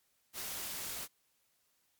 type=noise; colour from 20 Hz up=white; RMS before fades=-41 dBFS; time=0.33-1.08 s; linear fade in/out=50 ms; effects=white hiss -75 dBFS RMS until 1.99 s + MP3 96 kbps